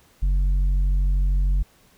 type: tone with tanh clipping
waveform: sine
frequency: 46.56 Hz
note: F#1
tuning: 12 cents sharp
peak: -18 dBFS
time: 0.22-1.63 s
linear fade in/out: 10 ms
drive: 5 dB
effects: pink hiss -57 dBFS RMS until 1.97 s